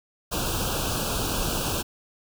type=band-stop noise; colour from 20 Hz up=pink; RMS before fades=-27 dBFS; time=0.31-1.83 s; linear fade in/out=20 ms; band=1600 to 2500 Hz; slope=96 dB/octave; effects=none